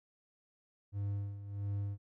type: tone with tremolo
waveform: triangle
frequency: 100.7 Hz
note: G2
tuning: 47 cents sharp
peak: -31 dBFS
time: 0.92-1.98 s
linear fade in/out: 50 ms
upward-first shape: sine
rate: 1.5 Hz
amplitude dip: 70%
effects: none